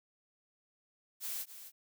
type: noise with echo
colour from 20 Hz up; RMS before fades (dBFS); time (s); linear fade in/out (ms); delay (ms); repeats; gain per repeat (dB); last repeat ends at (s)
blue; -39; 1.2-1.46; 50; 260; 1; -11; 1.72
effects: none